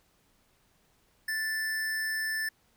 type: tone with amplitude modulation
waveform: square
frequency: 1760 Hz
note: A6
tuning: in tune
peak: -29 dBFS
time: 1.28-2.49 s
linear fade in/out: 5 ms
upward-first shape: sine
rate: 283 Hz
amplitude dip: 25%
effects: pink hiss -68 dBFS RMS until 2.76 s